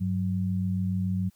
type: tone pair together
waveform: sine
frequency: 98.05 / 185.1 Hz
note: G2 / F#3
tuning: +1 / +1 cents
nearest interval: major seventh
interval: 1100 cents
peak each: -28 / -27 dBFS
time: 0-1.3 s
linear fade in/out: 20 ms
effects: white hiss -66 dBFS RMS until 1.35 s